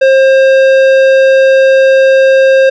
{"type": "tone with tanh clipping", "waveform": "sine", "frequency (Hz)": 533, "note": "C5", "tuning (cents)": 32, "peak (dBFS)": -5, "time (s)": [0.01, 2.7], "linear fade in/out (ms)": 10, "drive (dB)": 13, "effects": []}